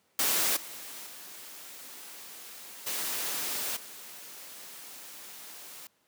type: noise with level steps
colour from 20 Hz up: white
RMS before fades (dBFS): -27 / -43 / -46 / -33 / -46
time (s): 0.19-5.87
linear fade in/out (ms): 2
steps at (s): 0.56 / 1.06 / 2.86 / 3.76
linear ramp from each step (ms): 10
effects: pink hiss -70 dBFS RMS until 6.07 s + high-pass 200 Hz 12 dB/octave